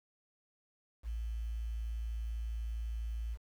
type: tone with quantisation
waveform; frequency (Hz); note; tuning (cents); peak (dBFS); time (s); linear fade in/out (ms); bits
sine; 56.1; A1; +34; -35; 1.03-3.38; 50; 10
effects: none